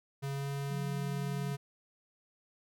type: tone with pitch glide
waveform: square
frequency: 138.59 to 139.88 Hz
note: C#3 to C#3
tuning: 0 to +16 cents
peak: -35 dBFS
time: 0.22-1.57 s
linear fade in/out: 20 ms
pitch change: +16 cents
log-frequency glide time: 0.32-0.49 s
type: tone with vibrato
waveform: sine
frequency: 180 Hz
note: F#3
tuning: 47 cents flat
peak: -38 dBFS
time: 0.7-1.53 s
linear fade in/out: 10 ms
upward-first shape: square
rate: 12 Hz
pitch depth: 11 cents each way
effects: none